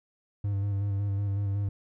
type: tone with vibrato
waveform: triangle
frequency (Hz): 100.1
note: G2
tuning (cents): +37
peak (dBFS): -24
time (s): 0.44-1.69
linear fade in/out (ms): 5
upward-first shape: square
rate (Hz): 5.4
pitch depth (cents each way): 25
effects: none